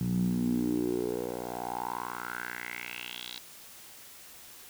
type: tone with band-pass filter sweep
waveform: 10% pulse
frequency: 60.3 Hz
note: B1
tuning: 41 cents flat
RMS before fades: -33 dBFS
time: 0.01-3.39 s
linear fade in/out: 0 ms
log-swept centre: 150 to 4000 Hz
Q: 4.9
effects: white hiss -50 dBFS RMS until 4.69 s